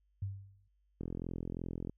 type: tone with exponential decay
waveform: sine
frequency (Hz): 98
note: G2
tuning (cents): 0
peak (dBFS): -32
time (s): 0.22-0.68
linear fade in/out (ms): 5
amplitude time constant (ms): 100
type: click train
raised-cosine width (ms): 3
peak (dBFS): -27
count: 39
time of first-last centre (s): 1.01-1.896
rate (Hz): 42.9
effects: added 50 Hz sine -70 dBFS peak until 1.97 s